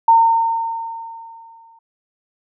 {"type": "tone with exponential decay", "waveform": "sine", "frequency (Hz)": 913, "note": "A#5", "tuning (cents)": -36, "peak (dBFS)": -6, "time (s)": [0.08, 1.79], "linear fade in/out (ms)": 5, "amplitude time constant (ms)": 370, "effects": []}